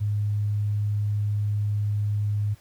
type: tone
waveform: sine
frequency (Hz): 103.83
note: G#2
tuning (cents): 0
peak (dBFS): -22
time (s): 0-2.55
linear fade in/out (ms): 20
effects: pink hiss -57 dBFS RMS until 2.6 s